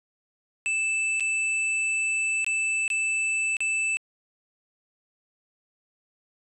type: tone with dropouts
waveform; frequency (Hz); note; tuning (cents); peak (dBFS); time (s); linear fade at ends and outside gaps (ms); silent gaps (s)
square; 2637; E7; 0; -24; 0.66-3.97; 0; 1.198-1.206 / 2.445-2.465 / 2.879-2.902 / 3.568-3.605
effects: resampled to 24000 Hz